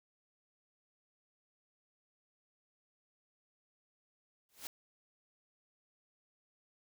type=noise with exponential growth; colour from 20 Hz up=white; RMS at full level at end=-40 dBFS; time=4.49-4.67 s; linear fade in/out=1 ms; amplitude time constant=38 ms; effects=none